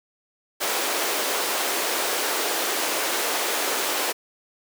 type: high-pass noise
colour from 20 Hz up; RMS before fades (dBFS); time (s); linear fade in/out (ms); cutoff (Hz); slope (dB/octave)
pink; -25; 0.6-4.13; 20; 360; 24
effects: none